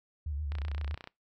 sine tone with vibrato, 73.42 Hz, D2, in tune, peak -32 dBFS, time 0.26-0.95 s, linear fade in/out 5 ms, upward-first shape square, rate 7.9 Hz, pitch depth 68 cents each way
click train, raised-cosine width 0.3 ms, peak -27 dBFS, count 18, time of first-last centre 0.52-1.074 s, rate 30.7 Hz
effects noise-tail reverb RT60 0.2 s tail -24 dB re dry

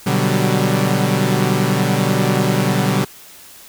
sawtooth chord, G major seventh, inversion first, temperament equal with one note detuned, 123.47 / 146.83 / 185.75 / 196 Hz, B2 / D3 / F#3 / G3, 0 / 0 / +7 / 0 cents, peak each -16 dBFS, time 0.06-3.05 s, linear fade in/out 10 ms, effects white hiss -41 dBFS RMS until 3.68 s

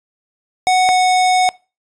square tone pair in turn, 740 / 736.9 Hz, F#5 / F#5, 0 / -7 cents, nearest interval unison, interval 7 cents, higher first, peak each -11 dBFS, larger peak neither, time 0.67-0.89 / 0.89-1.49 s, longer second, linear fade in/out 0 ms, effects noise-tail reverb RT60 0.3 s tail -23 dB re dry + resampled to 22050 Hz

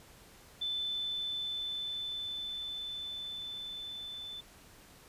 sine tone with level ramp, 3519 Hz, A7, in tune, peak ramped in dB -32 to -41 dBFS, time 0.61-4.41 s, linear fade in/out 10 ms, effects pink hiss -57 dBFS RMS until 5.08 s + resampled to 32000 Hz

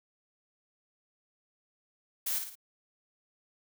blue noise with echo, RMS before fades -32 dBFS, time 2.26-2.39 s, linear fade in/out 10 ms, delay 55 ms, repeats 3, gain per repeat -6 dB, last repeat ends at 2.555 s, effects none

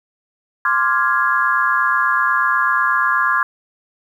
sine chord, D half-diminished seventh, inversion third, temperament equal, 1046.5 / 1174.7 / 1396.9 / 1661.2 Hz, C6 / D6 / F6 / Ab6, 0 / 0 / 0 / 0 cents, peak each -19 / -20 / -20 / -18 dBFS, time 0.65-3.43 s, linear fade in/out 2 ms, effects 8-bit

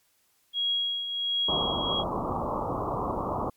sine tone with tremolo, 3300 Hz, G#7, 12 cents flat, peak -23 dBFS, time 0.53-2.04 s, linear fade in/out 50 ms, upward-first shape triangle, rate 1.4 Hz, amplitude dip 60%
white low-pass noise, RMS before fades -30 dBFS, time 1.48-3.5 s, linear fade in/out 5 ms, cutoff 1200 Hz, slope 96 dB/octave
effects white hiss -68 dBFS RMS until 3.56 s + MP3 96 kbps

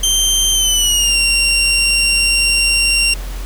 20% pulse tone with pitch glide, 3136 to 2762 Hz, G7 to F7, 0 to -20 cents, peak -6 dBFS, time 0.03-3.14 s, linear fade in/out 5 ms, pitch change -220 cents, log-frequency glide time 0.52-1.17 s, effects added 44 Hz sine -22 dBFS peak until 3.45 s + pink hiss -34 dBFS RMS until 3.45 s

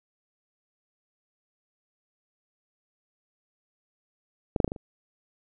clicks, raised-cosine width 2 ms, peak -11 / -7 / -7 / -18 / -18 / -28 dBFS, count 6, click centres 4.562 / 4.602 / 4.645 / 4.678 / 4.719 / 4.762 s, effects none

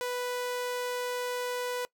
sawtooth tone, 493.9 Hz, B4, in tune, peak -27 dBFS, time 0.01-1.85 s, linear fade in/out 0 ms, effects noise-tail reverb RT60 0.1 s tail -22 dB re dry

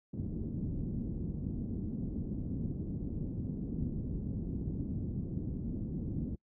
white low-pass noise, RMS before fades -37 dBFS, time 0.13-6.36 s, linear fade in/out 10 ms, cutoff 260 Hz, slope 24 dB/octave, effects noise-tail reverb RT60 0.1 s tail -26 dB re dry

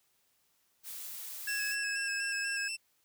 blue noise, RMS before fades -43 dBFS, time 0.83-1.77 s, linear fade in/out 50 ms
sine tone with pitch glide, 1661.2 to 1619.5 Hz, G#6 to G#6, 0 to -44 cents, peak -34 dBFS, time 1.47-2.68 s, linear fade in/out 5 ms, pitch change -44 cents, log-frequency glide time 1.79-2.08 s
20% pulse tone with vibrato, 2637 Hz, E7, in tune, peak -30 dBFS, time 1.47-2.77 s, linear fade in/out 20 ms, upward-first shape square, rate 4.1 Hz, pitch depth 27 cents each way
effects white hiss -73 dBFS RMS until 3.04 s

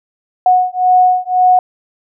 sine beating tone pair, 732 / 733.9 Hz, F#5 / F#5, -19 / -14 cents, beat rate 1.9 Hz, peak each -11 dBFS, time 0.46-1.59 s, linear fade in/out 2 ms, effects none

